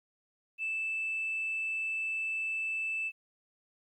sine tone, 2637 Hz, E7, in tune, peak -30 dBFS, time 0.58-3.12 s, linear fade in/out 50 ms, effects tanh soft clip ceiling -27 dBFS + 12-bit

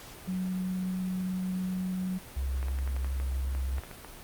sine tone, 185 Hz, F#3, in tune, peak -29 dBFS, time 0.27-2.19 s, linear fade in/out 20 ms
sine tone with vibrato, 66.2 Hz, C2, 21 cents sharp, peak -28 dBFS, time 2.36-3.8 s, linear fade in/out 10 ms, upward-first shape sine, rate 2.9 Hz, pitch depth 13 cents each way
clicks, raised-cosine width 0.5 ms, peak -27 dBFS, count 12, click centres 2.629 / 2.684 / 2.788 / 2.876 / 2.965 / 3.046 / 3.2 / 3.55 / 3.783 / 3.836 / 3.913 / 4.047 s
effects pink hiss -47 dBFS RMS until 4.23 s + Opus 48 kbps

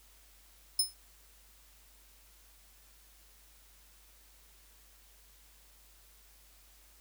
20% pulse tone with exponential decay, 5200 Hz, E8, 24 cents flat, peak -17 dBFS, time 0.79-0.94 s, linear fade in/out 5 ms, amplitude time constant 32 ms, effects added 50 Hz sine -62 dBFS peak until 7 s + white hiss -62 dBFS RMS until 7 s

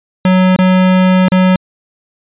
square tone with dropouts, 185.2 Hz, F#3, 2 cents sharp, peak -7 dBFS, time 0.25-1.56 s, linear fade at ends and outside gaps 2 ms, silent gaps 0.563-0.588 / 1.284-1.319 s, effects resampled to 8000 Hz

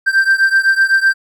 triangle beating tone pair, 1568 / 1575.9 Hz, G6 / G6, 0 / +9 cents, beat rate 7.9 Hz, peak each -10 / -12 dBFS, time 0.06-1.14 s, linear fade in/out 20 ms, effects none

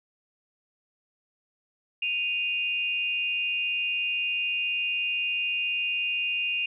sine tone pair together, 2489 / 2794 Hz, D#7 / F7, 0 / 0 cents, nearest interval major second, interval 200 cents, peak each -28 dBFS, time 2.02-6.66 s, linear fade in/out 5 ms, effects none

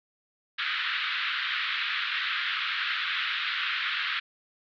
pink band-pass noise, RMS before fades -30 dBFS, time 0.58-4.2 s, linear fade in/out 10 ms, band 1300 to 3900 Hz, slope 48 dB/octave, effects none

